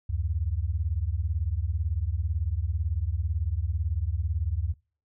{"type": "beating tone pair", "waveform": "sine", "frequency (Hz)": [72.1, 90.1], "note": ["D2", "F#2"], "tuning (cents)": [-31, -45], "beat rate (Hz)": 18, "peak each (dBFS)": [-28, -28], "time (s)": [0.09, 4.74], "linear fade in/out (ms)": 10, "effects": ["noise-tail reverb RT60 0.4 s tail -25 dB re dry"]}